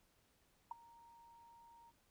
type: tone with ADSR envelope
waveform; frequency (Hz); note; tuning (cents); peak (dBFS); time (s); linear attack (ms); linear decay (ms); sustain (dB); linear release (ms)
sine; 932.3; A#5; 0; -38; 0.71-1.92; 4; 12; -22; 33
effects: pink hiss -75 dBFS RMS until 2.1 s